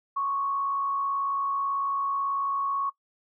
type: tone with frequency modulation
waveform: sine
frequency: 1108.7 Hz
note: C#6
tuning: in tune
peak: -25 dBFS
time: 0.16-2.9 s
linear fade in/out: 10 ms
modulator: 58.2 Hz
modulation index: 0.36
effects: noise-tail reverb RT60 0.1 s tail -19 dB re dry